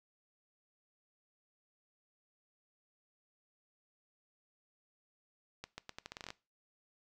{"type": "accelerating click train", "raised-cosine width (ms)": 0.2, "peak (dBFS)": -26, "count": 12, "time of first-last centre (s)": [5.64, 6.304], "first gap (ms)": 140, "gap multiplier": 0.81, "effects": ["noise-tail reverb RT60 0.3 s tail -20 dB re dry"]}